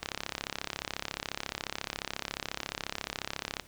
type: click train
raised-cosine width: 0.2 ms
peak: -15 dBFS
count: 123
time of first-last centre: 0.03-3.597 s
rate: 34.2 Hz
effects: pink hiss -56 dBFS RMS until 3.67 s